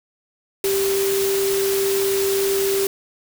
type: tone in noise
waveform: sine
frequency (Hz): 392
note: G4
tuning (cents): 0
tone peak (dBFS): -18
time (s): 0.64-2.87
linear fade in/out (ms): 2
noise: white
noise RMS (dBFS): -26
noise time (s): 0.64-2.87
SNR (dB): +5
effects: none